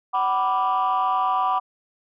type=chord; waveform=sine; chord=B minor; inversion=second; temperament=equal with one note detuned; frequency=754.7 / 987.8 / 1174.7 Hz; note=F#5 / B5 / D6; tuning=+34 / 0 / 0 cents; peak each=-22 dBFS; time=0.13-1.6 s; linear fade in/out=20 ms; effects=tanh soft clip ceiling -14 dBFS